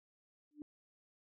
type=tone with exponential growth; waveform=sine; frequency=297.3 Hz; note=D4; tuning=21 cents sharp; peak=-40 dBFS; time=0.51-0.62 s; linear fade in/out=1 ms; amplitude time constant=22 ms; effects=none